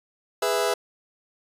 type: chord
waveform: sawtooth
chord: E major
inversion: first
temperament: just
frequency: 412 / 494.4 / 659.3 Hz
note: G#4 / B4 / E5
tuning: -14 / +2 / 0 cents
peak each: -22 dBFS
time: 0.42-0.74 s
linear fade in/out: 5 ms
effects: resampled to 32000 Hz